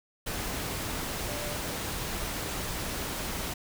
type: tone in noise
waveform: sine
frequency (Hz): 590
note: D5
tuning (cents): +8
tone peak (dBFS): -38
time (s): 1.28-1.56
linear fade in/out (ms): 10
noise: pink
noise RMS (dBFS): -34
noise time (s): 0.26-3.54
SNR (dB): -7
effects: none